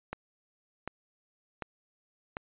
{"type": "click train", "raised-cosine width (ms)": 0.5, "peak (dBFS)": -20, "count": 4, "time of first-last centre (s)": [0.13, 2.369], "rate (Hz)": 1.34, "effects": ["resampled to 8000 Hz"]}